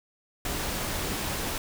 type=noise; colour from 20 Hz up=pink; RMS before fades=-31 dBFS; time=0.45-1.58 s; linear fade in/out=2 ms; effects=none